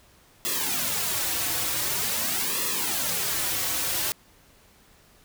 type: noise with flanger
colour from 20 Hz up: white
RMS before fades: -27 dBFS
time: 0.45-4.12 s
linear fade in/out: 0 ms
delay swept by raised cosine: 1.3 to 5 ms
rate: 0.46 Hz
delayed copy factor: -1
effects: pink hiss -57 dBFS RMS until 5.24 s